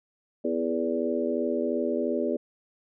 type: harmonic tone with a mistuned harmonic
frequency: 82.9 Hz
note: E2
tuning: 10 cents sharp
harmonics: 3 / 4 / 5 / 6 / 7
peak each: -30 / -31 / -30 / -34 / -31 dBFS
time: 0.44-2.37 s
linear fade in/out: 10 ms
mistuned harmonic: 6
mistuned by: -30 cents
effects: none